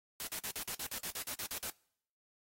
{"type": "noise bursts", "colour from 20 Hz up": "white", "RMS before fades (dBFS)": -40, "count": 13, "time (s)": [0.2, 1.699], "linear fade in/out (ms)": 0, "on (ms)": 71, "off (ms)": 48, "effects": ["noise-tail reverb RT60 0.7 s tail -25 dB re dry", "AAC 48 kbps"]}